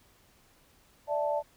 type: chord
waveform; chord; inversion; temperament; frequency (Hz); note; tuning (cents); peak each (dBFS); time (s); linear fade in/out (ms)
sine; D suspended second; none; equal; 587.3 / 659.3 / 880; D5 / E5 / A5; 0 / 0 / 0; -29 / -34 / -32; 1.07-1.43; 50
effects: pink hiss -63 dBFS RMS until 1.56 s